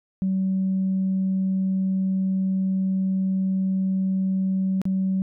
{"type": "tone with dropouts", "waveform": "sine", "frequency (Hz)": 190, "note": "F#3", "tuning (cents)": 46, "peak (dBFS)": -19, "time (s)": [0.22, 5.22], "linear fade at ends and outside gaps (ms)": 0, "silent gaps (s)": [4.816, 4.854], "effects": ["tanh soft clip ceiling -16 dBFS"]}